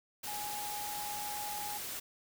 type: tone in noise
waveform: sine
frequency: 830.6 Hz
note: G#5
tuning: in tune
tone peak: -40 dBFS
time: 0.27-1.78 s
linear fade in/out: 10 ms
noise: white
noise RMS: -41 dBFS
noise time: 0.23-2 s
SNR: -2 dB
effects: none